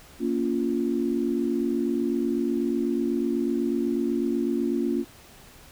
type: chord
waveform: sine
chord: Bb minor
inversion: none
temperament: equal with one note detuned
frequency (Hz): 233.1 / 281.2 / 349.2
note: Bb3 / Db4 / F4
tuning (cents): 0 / +25 / 0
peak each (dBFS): -27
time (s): 0.19-5.05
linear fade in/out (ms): 50
effects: pink hiss -50 dBFS RMS until 5.71 s